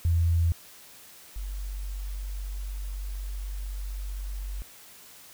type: tone pair in turn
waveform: sine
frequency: 84 / 47.97 Hz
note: E2 / G1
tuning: +33 / -37 cents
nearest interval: minor seventh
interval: 970 cents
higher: first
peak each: -20 / -31 dBFS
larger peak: first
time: 0.05-0.52 / 1.36-4.62 s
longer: second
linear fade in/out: 0 ms
effects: white hiss -50 dBFS RMS until 5.33 s